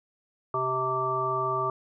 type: harmonic tone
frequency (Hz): 129.6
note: C3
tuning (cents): -16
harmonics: 1 / 3 / 5 / 7 / 9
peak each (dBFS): -37 / -32 / -34 / -34 / -27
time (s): 0.54-1.7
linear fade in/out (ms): 2
effects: none